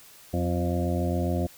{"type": "harmonic tone with a mistuned harmonic", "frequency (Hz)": 87.31, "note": "F2", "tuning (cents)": 0, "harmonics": [1, 2, 3, 4, 6, 7, 8], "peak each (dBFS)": [-27, -30, -32, -33, -35, -35, -36], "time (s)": [0.33, 1.47], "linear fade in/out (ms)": 10, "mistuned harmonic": 2, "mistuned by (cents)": 49, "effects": ["white hiss -51 dBFS RMS until 1.57 s"]}